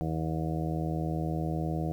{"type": "harmonic tone", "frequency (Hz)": 79.9, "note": "D#2", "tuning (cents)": 47, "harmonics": [1, 2, 3, 4, 5, 6, 7, 8, 9], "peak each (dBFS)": [-36, -31, -44, -36, -44, -42, -43, -44, -40], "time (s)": [0.01, 1.92], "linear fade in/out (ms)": 0, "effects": ["10-bit"]}